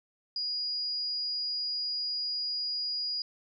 sine tone, 4884 Hz, D#8, 33 cents flat, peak -30 dBFS, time 0.36-3.22 s, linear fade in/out 2 ms, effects none

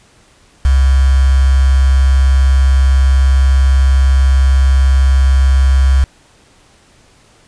sine tone with quantisation, 66.6 Hz, C2, 31 cents sharp, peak -6 dBFS, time 0.65-6.04 s, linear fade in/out 0 ms, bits 4, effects pink hiss -48 dBFS RMS until 7.47 s + resampled to 22050 Hz

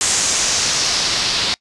white noise with low-pass filter sweep, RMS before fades -18 dBFS, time 0.01-1.54 s, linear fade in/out 0 ms, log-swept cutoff 7400 to 4300 Hz, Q 2.4, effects noise-tail reverb RT60 0.1 s tail -23 dB re dry + resampled to 24000 Hz

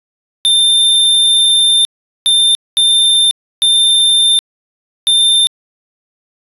square tone bursts at uneven times, 3591 Hz, A7, 35 cents sharp, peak -8 dBFS, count 5, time 0.45-1.85 / 2.26-2.55 / 2.77-3.31 / 3.62-4.39 / 5.07-5.47 s, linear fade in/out 0 ms, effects resampled to 32000 Hz

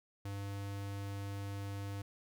square tone, 99.8 Hz, G2, 32 cents sharp, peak -40 dBFS, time 0.25-2.02 s, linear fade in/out 5 ms, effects none

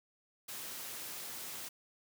white high-pass noise, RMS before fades -44 dBFS, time 0.48-1.69 s, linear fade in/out 10 ms, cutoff 110 Hz, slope 12 dB/octave, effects none

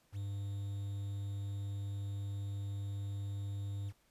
triangle tone with quantisation, 100 Hz, G2, 35 cents sharp, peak -35 dBFS, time 0.12-3.93 s, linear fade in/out 50 ms, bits 10, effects pink hiss -72 dBFS RMS until 4.1 s + resampled to 32000 Hz

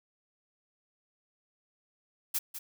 blue noise with echo, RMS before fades -30 dBFS, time 2.34-2.39 s, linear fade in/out 10 ms, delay 200 ms, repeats 1, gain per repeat -10 dB, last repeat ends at 2.59 s, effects none

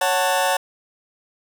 sawtooth chord, F# minor, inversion second, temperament just, 555 / 740 / 888 Hz, C#5 / F#5 / A5, +2 / 0 / +16 cents, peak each -18 dBFS, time 0.01-0.57 s, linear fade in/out 5 ms, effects none

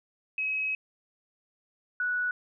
sine tone pair in turn, 2553 / 1473 Hz, D#7 / F#6, +44 / -8 cents, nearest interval minor seventh, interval 952 cents, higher first, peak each -27 / -26 dBFS, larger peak second, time 0.38-0.75 / 2-2.31 s, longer first, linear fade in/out 2 ms, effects none

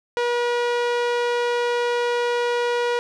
sawtooth tone with low-pass filter, 481.2 Hz, B4, 45 cents flat, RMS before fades -22 dBFS, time 0.17-2.99 s, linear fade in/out 0 ms, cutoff 4500 Hz, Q 0.57, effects none

